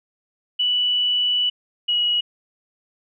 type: tone pair in turn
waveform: sine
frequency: 2960 / 2911 Hz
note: F#7 / F#7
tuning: 0 / -29 cents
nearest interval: unison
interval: 29 cents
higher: first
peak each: -17 dBFS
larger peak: neither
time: 0.59-1.5 / 1.88-2.21 s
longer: first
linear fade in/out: 10 ms
effects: none